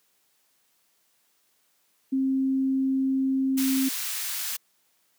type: tone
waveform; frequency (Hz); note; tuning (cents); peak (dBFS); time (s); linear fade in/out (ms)
sine; 266.3; C4; +31; -21; 2.12-3.89; 10
type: high-pass noise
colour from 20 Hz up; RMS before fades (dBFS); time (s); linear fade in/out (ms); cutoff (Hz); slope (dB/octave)
white; -31; 3.57-4.57; 10; 1500; 12
effects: white hiss -68 dBFS RMS until 5.18 s + high-pass 150 Hz 12 dB/octave